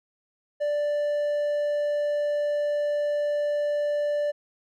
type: tone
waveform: triangle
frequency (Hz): 587.3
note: D5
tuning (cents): 0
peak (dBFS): -21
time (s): 0.6-4.32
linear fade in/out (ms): 20
effects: none